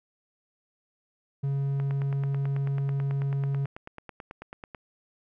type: tone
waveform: triangle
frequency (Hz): 138.59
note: C#3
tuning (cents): 0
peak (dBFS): -23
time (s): 1.43-3.66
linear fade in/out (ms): 10
type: click train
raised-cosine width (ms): 0.5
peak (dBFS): -25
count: 28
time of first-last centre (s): 1.8-4.748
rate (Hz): 9.16
effects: none